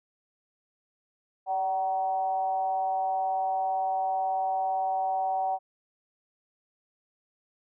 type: tone with frequency modulation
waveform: sine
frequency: 760 Hz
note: F#5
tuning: 46 cents sharp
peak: -25 dBFS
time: 1.46-5.59 s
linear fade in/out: 50 ms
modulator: 179 Hz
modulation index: 0.53
effects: none